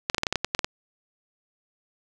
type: clicks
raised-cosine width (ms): 0.2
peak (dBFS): -6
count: 11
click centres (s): 0.099 / 0.146 / 0.182 / 0.234 / 0.268 / 0.326 / 0.357 / 0.446 / 0.549 / 0.592 / 0.645
effects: none